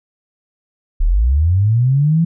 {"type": "linear sweep", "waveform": "sine", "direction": "up", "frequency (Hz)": [32, 169.9], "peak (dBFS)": -10, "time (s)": [1, 2.25], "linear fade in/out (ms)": 10, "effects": []}